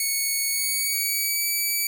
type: tone with pitch glide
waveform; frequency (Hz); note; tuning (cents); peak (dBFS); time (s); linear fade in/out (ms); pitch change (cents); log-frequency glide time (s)
5% pulse; 2217 to 2299; C#7 to D7; 0 to -37; -13; 0-1.87; 2; +63; 0.5-1.48
effects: none